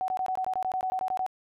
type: tone bursts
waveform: sine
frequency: 750 Hz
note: F#5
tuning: 23 cents sharp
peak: -26 dBFS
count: 14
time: 0.01-1.264 s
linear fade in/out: 0 ms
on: 71 ms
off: 20 ms
effects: none